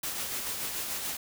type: noise with tremolo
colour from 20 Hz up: white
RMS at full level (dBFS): -33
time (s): 0.03-1.17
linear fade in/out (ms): 5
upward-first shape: sine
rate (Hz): 6.9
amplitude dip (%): 35
effects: none